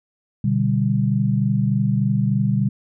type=chord; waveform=sine; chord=G major; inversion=first; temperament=equal with one note detuned; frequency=123.47 / 146.83 / 196.91 Hz; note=B2 / D3 / G3; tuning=0 / 0 / +8 cents; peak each=-20 / -22 / -20 dBFS; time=0.44-2.69 s; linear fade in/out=5 ms; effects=none